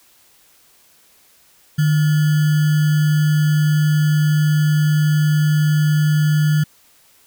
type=tone with sample-and-hold; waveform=sine; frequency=151.8 Hz; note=D#3; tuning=42 cents flat; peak=-12 dBFS; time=1.78-6.64 s; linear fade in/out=10 ms; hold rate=1575 Hz; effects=white hiss -53 dBFS RMS until 7.26 s